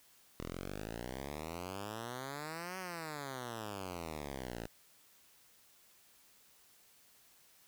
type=exponential two-way sweep; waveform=5% pulse; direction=up then down; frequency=39.98 to 189.7 to 54.6 Hz; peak=-30 dBFS; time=0.4-4.67 s; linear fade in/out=0 ms; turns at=2.78 s; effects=white hiss -65 dBFS RMS until 7.67 s